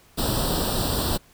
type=noise with comb filter; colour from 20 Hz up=pink; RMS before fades=-24 dBFS; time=0.17-1.18 s; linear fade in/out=20 ms; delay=0.23 ms; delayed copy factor=+0.85; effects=pink hiss -55 dBFS RMS until 1.33 s